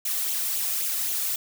blue noise with flanger, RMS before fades -27 dBFS, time 0.05-1.36 s, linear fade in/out 5 ms, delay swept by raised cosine 0.28 to 1.68 ms, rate 3.8 Hz, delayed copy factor +0.55, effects none

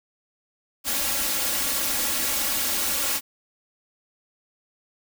white noise with comb filter, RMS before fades -25 dBFS, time 0.84-3.21 s, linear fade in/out 50 ms, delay 3.6 ms, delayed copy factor +0.95, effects none

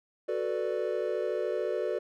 triangle chord, B minor seventh, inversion second, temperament equal, 370 / 440 / 493.9 / 587.3 Hz, F#4 / A4 / B4 / D5, 0 / 0 / 0 / 0 cents, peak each -32 dBFS, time 0.28-1.99 s, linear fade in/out 10 ms, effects none

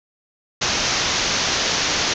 white low-pass noise, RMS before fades -21 dBFS, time 0.61-2.14 s, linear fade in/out 10 ms, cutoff 6600 Hz, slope 96 dB/octave, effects none

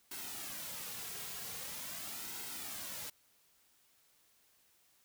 white noise with flanger, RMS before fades -44 dBFS, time 0.11-3.1 s, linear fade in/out 5 ms, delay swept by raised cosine 1.7 to 3.4 ms, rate 0.44 Hz, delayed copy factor -0.55, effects white hiss -70 dBFS RMS until 5.04 s

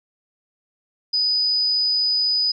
sine tone, 4978 Hz, D#8, in tune, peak -17 dBFS, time 1.13-2.52 s, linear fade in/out 10 ms, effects none

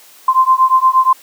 sine beating tone pair, 1038 / 1046.5 Hz, C6 / C6, -14 / 0 cents, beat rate 8.5 Hz, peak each -11 dBFS, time 0.28-1.13 s, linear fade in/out 5 ms, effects white hiss -43 dBFS RMS until 1.22 s + high-pass 300 Hz 12 dB/octave

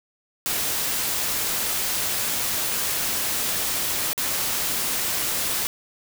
white noise with dropouts, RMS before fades -25 dBFS, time 0.46-5.67 s, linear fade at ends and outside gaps 0 ms, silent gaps 4.131-4.178 s, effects none

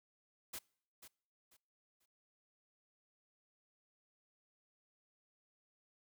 white noise with echo, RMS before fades -45 dBFS, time 0.53-0.59 s, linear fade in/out 10 ms, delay 490 ms, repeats 3, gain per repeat -11 dB, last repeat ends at 2.06 s, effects noise-tail reverb RT60 0.6 s tail -25 dB re dry

